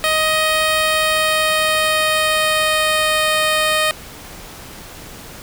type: tone with pitch glide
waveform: 10% pulse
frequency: 626 to 620.2 Hz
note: D#5 to D#5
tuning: +10 to -6 cents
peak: -6 dBFS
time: 0.04-3.91 s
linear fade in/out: 0 ms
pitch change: -16 cents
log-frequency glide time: 0.77-3.26 s
effects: pink hiss -36 dBFS RMS until 5.42 s